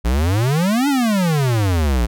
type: exponential two-way sweep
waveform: square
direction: up then down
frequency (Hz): 55 to 293.7 to 55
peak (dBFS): -15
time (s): 0.04-2.07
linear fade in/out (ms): 20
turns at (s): 0.88
effects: none